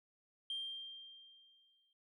sine tone with exponential decay, 3180 Hz, G7, 24 cents sharp, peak -36 dBFS, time 0.5-1.93 s, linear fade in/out 2 ms, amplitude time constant 310 ms, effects tanh soft clip ceiling -35 dBFS

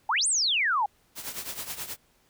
sine exponential two-way sweep, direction up then down, 780 to 9397 to 780 Hz, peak -22 dBFS, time 0.09-0.86 s, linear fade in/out 5 ms, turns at 0.27 s
white noise with tremolo, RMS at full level -33 dBFS, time 1.15-1.97 s, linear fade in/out 50 ms, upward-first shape triangle, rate 9.4 Hz, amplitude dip 80%
effects pink hiss -65 dBFS RMS until 2.29 s

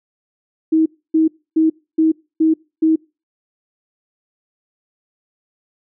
sine tone bursts, 318.6 Hz, D#4, 41 cents sharp, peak -10 dBFS, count 6, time 0.72-2.96 s, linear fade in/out 10 ms, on 140 ms, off 280 ms, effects noise-tail reverb RT60 0.3 s tail -24 dB re dry

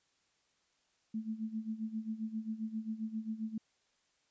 sine tone with tremolo, 220 Hz, A3, in tune, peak -33 dBFS, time 1.14-3.58 s, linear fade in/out 5 ms, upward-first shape sine, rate 7.5 Hz, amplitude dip 80%, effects white hiss -75 dBFS RMS until 4.3 s + resampled to 16000 Hz

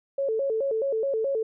sine tone with vibrato, 493.9 Hz, B4, in tune, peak -23 dBFS, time 0.18-1.43 s, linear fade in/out 5 ms, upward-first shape square, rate 4.7 Hz, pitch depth 190 cents each way, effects none

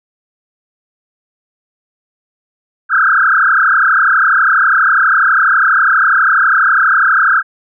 sine tone with frequency modulation, 1451 Hz, F#6, 34 cents flat, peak -7 dBFS, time 2.89-7.43 s, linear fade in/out 50 ms, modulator 32.2 Hz, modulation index 5.3, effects none

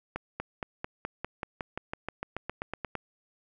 accelerating click train, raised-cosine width 0.5 ms, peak -18 dBFS, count 18, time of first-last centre 0.16-2.953 s, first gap 240 ms, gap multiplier 0.95, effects none

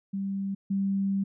sine tone pair in turn, 196 / 196 Hz, G3 / G3, 0 / 0 cents, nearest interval unison, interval 0 cents, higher neither, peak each -28 / -24 dBFS, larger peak second, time 0.13-0.55 / 0.7-1.24 s, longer second, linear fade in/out 10 ms, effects none

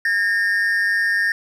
triangle tone pair together, 1627 / 1824 Hz, G#6 / A#6, -36 / -38 cents, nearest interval major second, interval 198 cents, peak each -20 / -16 dBFS, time 0.05-1.32 s, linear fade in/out 2 ms, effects none

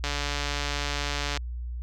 click train, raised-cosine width 0.2 ms, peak -12 dBFS, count 193, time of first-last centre 0.04-1.373 s, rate 144 Hz, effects added 60 Hz sine -31 dBFS peak until 1.82 s

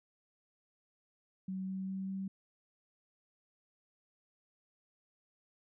sine tone with pitch steps, 188.9 / 190.1 / 191.32 / 192.54 Hz, F#3 / F#3 / G3 / G3, +36 / +47 / -42 / -31 cents, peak -36 dBFS, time 1.48-2.28 s, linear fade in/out 5 ms, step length 200 ms, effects none

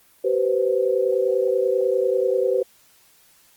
sine tone cluster, 383.3 / 491.8 / 522 Hz, G4 / B4 / C5, -39 / -7 / -4 cents, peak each -22 dBFS, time 0.24-2.63 s, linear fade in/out 10 ms, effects white hiss -56 dBFS RMS until 3.56 s + Opus 24 kbps

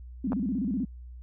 sine tone with vibrato, 228 Hz, A#3, 38 cents flat, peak -26 dBFS, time 0.24-0.85 s, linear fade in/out 5 ms, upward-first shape square, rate 16 Hz, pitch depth 240 cents each way
clicks, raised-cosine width 1 ms, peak -20 dBFS, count 2, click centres 0.321 / 0.331 s
effects added 61 Hz sine -41 dBFS peak until 1.22 s

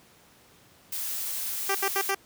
blue noise, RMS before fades -32 dBFS, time 0.92-2.11 s, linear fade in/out 5 ms
10% pulse tone bursts, 392 Hz, G4, in tune, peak -16 dBFS, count 4, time 1.69-2.148 s, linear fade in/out 5 ms, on 59 ms, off 74 ms
effects pink hiss -57 dBFS RMS until 2.25 s + high-pass 80 Hz 12 dB/octave

